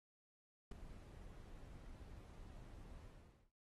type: noise with ADSR envelope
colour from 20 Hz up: brown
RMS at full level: -42 dBFS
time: 0.71-3.51 s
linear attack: 8 ms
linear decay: 6 ms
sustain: -14 dB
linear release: 490 ms
effects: noise-tail reverb RT60 0.3 s tail -19 dB re dry + AAC 32 kbps